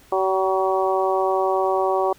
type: harmonic tone with a mistuned harmonic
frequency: 190 Hz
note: F#3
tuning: 46 cents sharp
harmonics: 2 / 3 / 4 / 5 / 6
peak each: -22 / -24 / -23 / -27 / -27 dBFS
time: 0.12-2.13 s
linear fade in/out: 5 ms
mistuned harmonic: 6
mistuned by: -20 cents
effects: pink hiss -52 dBFS RMS until 2.18 s